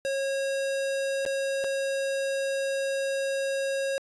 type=tone with dropouts; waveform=square; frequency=545 Hz; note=C#5; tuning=29 cents flat; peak=-27 dBFS; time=0.05-3.98 s; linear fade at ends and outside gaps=0 ms; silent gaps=1.252-1.262 / 1.64-1.644 s; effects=resampled to 24000 Hz

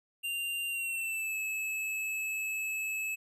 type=tone with pitch glide; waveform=square; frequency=2784 to 2598 Hz; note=F7 to E7; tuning=-6 to -26 cents; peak=-33 dBFS; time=0.23-3.16 s; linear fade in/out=20 ms; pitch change=-120 cents; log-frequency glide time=0.68-1.37 s; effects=none

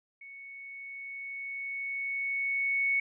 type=tone with level ramp; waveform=sine; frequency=2217 Hz; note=C#7; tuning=in tune; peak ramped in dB=-45 to -24 dBFS; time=0.21-3 s; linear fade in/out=5 ms; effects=none

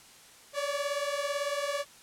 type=beating tone pair; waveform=sawtooth; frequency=563 / 581 Hz; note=C#5 / D5; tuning=+27 / -19 cents; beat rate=18 Hz; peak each=-29 dBFS; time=0.53-1.85 s; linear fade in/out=50 ms; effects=white hiss -54 dBFS RMS until 2.02 s + low-pass 10000 Hz 12 dB/octave

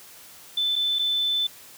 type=tone with dropouts; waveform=sine; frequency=3520 Hz; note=A7; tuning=in tune; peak=-21 dBFS; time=0.57-1.47 s; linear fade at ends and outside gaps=5 ms; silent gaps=0.757-0.761 / 0.988-0.992 s; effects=white hiss -47 dBFS RMS until 1.77 s + high-pass 60 Hz 12 dB/octave

